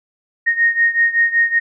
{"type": "beating tone pair", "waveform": "sine", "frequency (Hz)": [1856, 1861.3], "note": ["A#6", "A#6"], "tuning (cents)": [-8, -3], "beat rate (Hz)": 5.3, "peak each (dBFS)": [-14, -17], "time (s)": [0.46, 1.6], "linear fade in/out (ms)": 20, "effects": []}